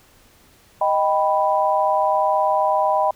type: chord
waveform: sine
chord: Eb augmented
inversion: none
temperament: equal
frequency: 622.3 / 784 / 987.8 Hz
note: Eb5 / G5 / B5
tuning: 0 / 0 / 0 cents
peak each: -20 dBFS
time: 0.81-3.11 s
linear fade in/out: 5 ms
effects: pink hiss -53 dBFS RMS until 3.15 s